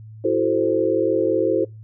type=chord; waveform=sine; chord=F# half-diminished seventh; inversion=third; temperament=equal with one note detuned; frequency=329.6 / 374.9 / 440 / 523.3 Hz; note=E4 / F#4 / A4 / C5; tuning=0 / +23 / 0 / 0 cents; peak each=-22 dBFS; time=0.24-1.65 s; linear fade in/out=10 ms; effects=noise-tail reverb RT60 0.2 s tail -23 dB re dry + added 109 Hz sine -37 dBFS peak until 1.83 s